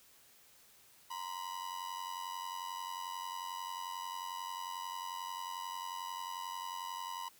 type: ring-modulated tone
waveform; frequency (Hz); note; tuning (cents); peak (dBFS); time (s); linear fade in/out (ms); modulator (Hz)
45% pulse; 983; B5; -8; -37; 1.1-7.29; 10; 45.6
effects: white hiss -63 dBFS RMS until 7.39 s